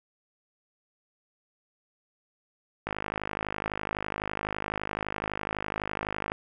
click train, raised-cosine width 0.5 ms, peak -15 dBFS, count 180, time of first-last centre 2.87-6.319 s, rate 51.9 Hz, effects none

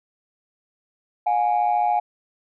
sine tone pair together, 716.6 / 830.6 Hz, F5 / G#5, +44 / 0 cents, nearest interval minor third, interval 256 cents, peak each -19 dBFS, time 1.26-2 s, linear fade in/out 10 ms, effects tanh soft clip ceiling -13 dBFS

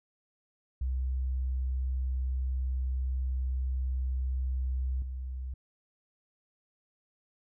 sine tone with level steps, 64.4 Hz, C2, 27 cents flat, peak -28 / -34 dBFS, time 0.81-5.54 s, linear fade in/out 5 ms, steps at 5.02 s, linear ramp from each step 2 ms, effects none

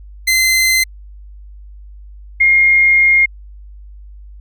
sawtooth / sine tone pair in turn, 2066 / 2133 Hz, C7 / C7, -22 / +33 cents, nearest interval minor second, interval 55 cents, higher second, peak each -7 dBFS, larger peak neither, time 0.27-0.84 / 2.4-3.26 s, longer second, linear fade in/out 10 ms, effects added 50 Hz sine -33 dBFS peak until 4.4 s

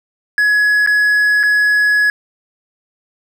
triangle tone with dropouts, 1684 Hz, G#6, 24 cents sharp, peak -8 dBFS, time 0.38-2.1 s, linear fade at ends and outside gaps 1 ms, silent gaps 0.863-0.873 / 1.431-1.435 s, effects none

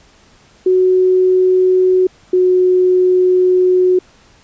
sine tone pair in turn, 370 / 366.2 Hz, F#4 / F#4, 0 / -18 cents, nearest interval unison, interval 18 cents, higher first, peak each -8 dBFS, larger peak neither, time 0.66-2.07 / 2.33-3.99 s, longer second, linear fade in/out 5 ms, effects pink hiss -48 dBFS RMS until 4.43 s + resampled to 16000 Hz

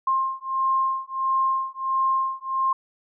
sine beating tone pair, 1060 / 1061.5 Hz, C6 / C6, +22 / +25 cents, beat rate 1.5 Hz, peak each -24 dBFS, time 0.07-2.73 s, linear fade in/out 5 ms, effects none

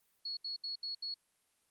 sine tone bursts, 4355 Hz, C#8, 31 cents flat, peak -37 dBFS, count 5, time 0.25-1.142 s, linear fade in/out 5 ms, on 120 ms, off 73 ms, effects white hiss -75 dBFS RMS until 1.7 s + Opus 32 kbps

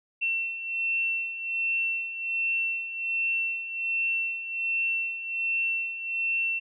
sine beating tone pair, 2700 / 2701.3 Hz, E7 / E7, +41 / +42 cents, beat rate 1.3 Hz, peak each -33 / -27 dBFS, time 0.21-6.6 s, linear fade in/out 20 ms, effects none

